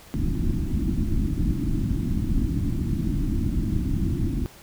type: low-pass noise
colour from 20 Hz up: pink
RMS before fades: -24 dBFS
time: 0.14-4.46 s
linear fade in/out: 0 ms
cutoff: 340 Hz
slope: 96 dB/octave
effects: pink hiss -48 dBFS RMS until 4.62 s